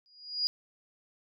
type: tone with exponential growth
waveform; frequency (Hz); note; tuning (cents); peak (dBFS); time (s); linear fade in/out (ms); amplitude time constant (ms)
sine; 4879; D#8; -35; -23; 0.06-0.47; 0; 87
effects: none